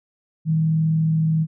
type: tone with frequency modulation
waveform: sine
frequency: 159.2 Hz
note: D#3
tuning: 40 cents sharp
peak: -16 dBFS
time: 0.45-1.47 s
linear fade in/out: 50 ms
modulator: 41.1 Hz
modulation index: 0.22
effects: none